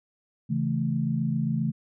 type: chord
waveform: sine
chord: A major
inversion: first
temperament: just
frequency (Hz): 137.5 / 165 / 220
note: C#3 / E3 / A3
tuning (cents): -14 / +2 / 0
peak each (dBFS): -28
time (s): 0.49-1.72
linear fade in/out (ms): 20
effects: none